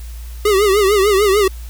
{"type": "tone with vibrato", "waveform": "square", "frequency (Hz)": 402.1, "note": "G4", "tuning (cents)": 44, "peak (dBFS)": -11, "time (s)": [0.45, 1.48], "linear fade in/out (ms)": 5, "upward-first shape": "triangle", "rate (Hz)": 6.7, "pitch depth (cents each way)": 130, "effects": ["added 58 Hz sine -27 dBFS peak until 1.69 s", "white hiss -43 dBFS RMS until 1.69 s"]}